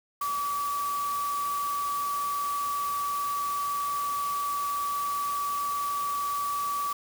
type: tone in noise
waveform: sine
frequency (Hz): 1147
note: D6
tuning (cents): -41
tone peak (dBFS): -27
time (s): 0.21-6.93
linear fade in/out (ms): 5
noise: white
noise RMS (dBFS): -40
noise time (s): 0.21-6.93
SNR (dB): +10
effects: none